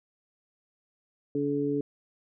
harmonic tone, 143.2 Hz, D3, 43 cents flat, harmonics 1 / 2 / 3, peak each -36 / -28 / -29 dBFS, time 1.35-1.81 s, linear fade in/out 2 ms, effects none

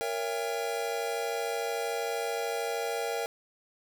square chord, A# diminished seventh, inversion none, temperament just, 466.2 / 559.4 / 671.3 / 805.5 Hz, A#4 / C#5 / E5 / G5, 0 / +16 / +31 / +47 cents, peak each -34 / -39 / -38 / -37 dBFS, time 0.01-3.26 s, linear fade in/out 0 ms, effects none

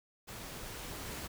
pink noise with level ramp, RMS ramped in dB -46 to -42 dBFS, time 0.27-1.28 s, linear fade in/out 20 ms, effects none

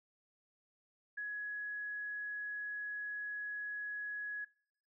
sine tone, 1678 Hz, G#6, 17 cents sharp, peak -38 dBFS, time 1.17-4.45 s, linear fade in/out 10 ms, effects noise-tail reverb RT60 0.7 s tail -25 dB re dry

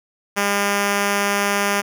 5% pulse tone, 201.9 Hz, G#3, 49 cents flat, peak -6 dBFS, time 0.36-1.82 s, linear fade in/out 20 ms, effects none

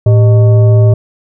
sine tone with frequency modulation, 110.7 Hz, A2, 11 cents sharp, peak -3 dBFS, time 0.06-0.94 s, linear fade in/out 5 ms, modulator 504 Hz, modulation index 0.42, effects none

